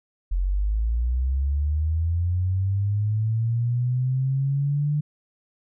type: linear sweep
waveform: sine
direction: up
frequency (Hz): 43.26 to 149.7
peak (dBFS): -20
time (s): 0.31-5.01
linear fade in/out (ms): 10
effects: none